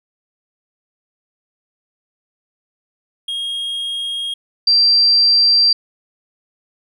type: tone pair in turn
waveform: triangle / sine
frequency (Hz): 3258 / 4710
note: G#7 / D8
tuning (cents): -34 / +4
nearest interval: tritone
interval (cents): 638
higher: second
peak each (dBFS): -19 / -9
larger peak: second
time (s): 3.28-4.34 / 4.67-5.73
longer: neither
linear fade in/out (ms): 5
effects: none